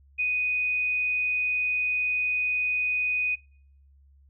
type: tone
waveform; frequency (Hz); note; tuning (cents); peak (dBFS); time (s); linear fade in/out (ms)
sine; 2489; D#7; 0; -23; 0.18-3.36; 20
effects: noise-tail reverb RT60 0.6 s tail -26 dB re dry + added 69 Hz sine -54 dBFS peak until 4.29 s